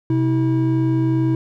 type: tone pair together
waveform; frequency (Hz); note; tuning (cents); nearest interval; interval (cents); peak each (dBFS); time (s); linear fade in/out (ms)
triangle; 128.39 / 323; C3 / E4; -32 / -35; octave + major third; 1597; -16; 0.1-1.35; 2
effects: none